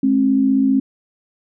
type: tone pair together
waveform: sine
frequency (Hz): 213.4 / 268.9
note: G#3 / C4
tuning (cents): +47 / +47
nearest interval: major third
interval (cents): 400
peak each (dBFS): -19 / -13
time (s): 0.03-0.8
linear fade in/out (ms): 5
effects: none